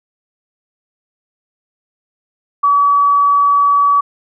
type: tone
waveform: sine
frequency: 1141 Hz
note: C#6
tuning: 50 cents sharp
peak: -8 dBFS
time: 2.63-4.01 s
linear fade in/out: 10 ms
effects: none